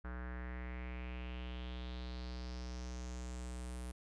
square tone with low-pass filter sweep, 61.74 Hz, B1, in tune, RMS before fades -44 dBFS, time 0.04-3.92 s, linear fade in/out 10 ms, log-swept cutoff 1500 to 10000 Hz, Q 4, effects none

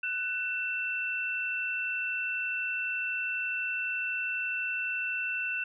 sine tone pair together, 1493 / 2682 Hz, F#6 / E7, +15 / +29 cents, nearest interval minor seventh, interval 1014 cents, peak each -34 / -31 dBFS, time 0.03-5.64 s, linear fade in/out 5 ms, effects none

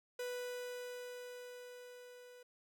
45% pulse tone with level ramp, 493.9 Hz, B4, in tune, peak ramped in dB -39 to -55 dBFS, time 0.19-2.43 s, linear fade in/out 5 ms, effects none

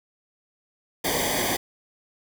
pink noise with comb filter, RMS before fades -25 dBFS, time 1.04-1.57 s, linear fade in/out 10 ms, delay 0.74 ms, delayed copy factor -0.9, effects none

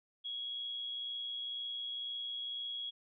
sine tone with amplitude modulation, 3322 Hz, G#7, in tune, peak -36 dBFS, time 0.24-2.91 s, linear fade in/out 20 ms, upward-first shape sine, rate 122 Hz, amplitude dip 40%, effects none

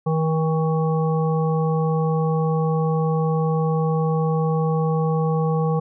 harmonic tone with a mistuned harmonic, 159.1 Hz, D#3, 39 cents sharp, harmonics 1 / 3 / 5 / 7, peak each -19 / -24 / -29 / -31 dBFS, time 0.06-5.8 s, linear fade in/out 10 ms, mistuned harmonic 5, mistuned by +19 cents, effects none

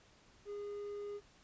triangle tone, 410 Hz, G#4, 22 cents flat, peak -39 dBFS, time 0.45-1.21 s, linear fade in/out 50 ms, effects pink hiss -65 dBFS RMS until 1.43 s + resampled to 16000 Hz

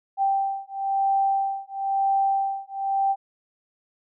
sine beating tone pair, 783 / 784 Hz, G5 / G5, -2 / 0 cents, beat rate 1 Hz, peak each -24 dBFS, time 0.17-3.16 s, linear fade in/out 50 ms, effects none

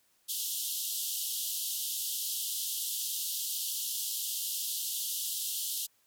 white band-pass noise, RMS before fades -35 dBFS, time 0.28-5.87 s, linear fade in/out 20 ms, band 2900 to 16000 Hz, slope 96 dB/octave, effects white hiss -70 dBFS RMS until 6.06 s

